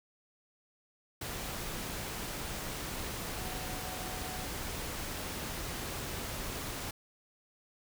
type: tone in noise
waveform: sine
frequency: 740 Hz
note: F#5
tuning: in tune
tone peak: -46 dBFS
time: 3.37-4.47 s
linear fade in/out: 5 ms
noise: pink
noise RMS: -39 dBFS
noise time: 1.21-6.91 s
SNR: -10 dB
effects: none